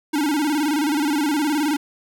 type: tone with vibrato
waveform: square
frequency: 296.5 Hz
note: D4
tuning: 17 cents sharp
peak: -19 dBFS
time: 0.13-1.77 s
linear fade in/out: 10 ms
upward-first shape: square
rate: 19 Hz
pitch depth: 92 cents each way
effects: none